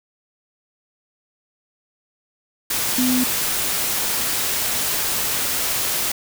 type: tone in noise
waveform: sine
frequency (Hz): 252.4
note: B3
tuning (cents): +38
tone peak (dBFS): -17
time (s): 2.98-3.24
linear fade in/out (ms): 5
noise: white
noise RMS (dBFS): -22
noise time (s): 2.7-6.12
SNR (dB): +2
effects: none